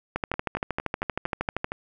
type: two click trains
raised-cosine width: 0.5 ms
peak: -15 / -11 dBFS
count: 7 / 20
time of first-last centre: 0.34-1.719 / 0.16-1.644 s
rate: 4.35 / 12.8 Hz
effects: none